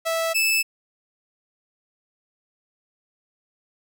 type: tone pair in turn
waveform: sawtooth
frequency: 656 / 2624 Hz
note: E5 / E7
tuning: -9 / -9 cents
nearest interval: 2 octaves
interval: 2400 cents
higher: second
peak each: -18 / -15 dBFS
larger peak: second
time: 0.05-0.34 / 0.34-0.63 s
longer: neither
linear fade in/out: 20 ms
effects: none